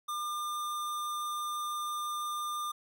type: tone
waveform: square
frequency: 1201 Hz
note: D6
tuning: 38 cents sharp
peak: -34 dBFS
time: 0.08-2.72 s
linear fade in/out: 10 ms
effects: none